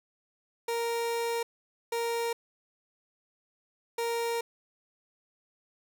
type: tone bursts at uneven times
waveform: 30% pulse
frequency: 466.2 Hz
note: A#4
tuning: in tune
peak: -26 dBFS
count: 3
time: 0.68-1.43 / 1.92-2.33 / 3.98-4.41 s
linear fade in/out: 5 ms
effects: none